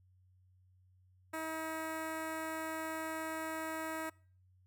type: tone with notch filter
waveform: 10% pulse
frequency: 319.1 Hz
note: D#4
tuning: 44 cents sharp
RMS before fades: -40 dBFS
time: 1.33-4.1 s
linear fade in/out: 10 ms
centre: 4700 Hz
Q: 1.5
effects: noise-tail reverb RT60 0.5 s tail -25 dB re dry + added 92 Hz sine -64 dBFS peak until 4.66 s